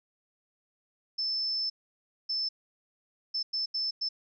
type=tone bursts at uneven times; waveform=sine; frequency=5274 Hz; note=E8; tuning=in tune; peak=-28 dBFS; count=6; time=1.18-1.7 / 2.29-2.49 / 3.34-3.43 / 3.53-3.66 / 3.74-3.91 / 4.01-4.09 s; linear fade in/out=10 ms; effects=none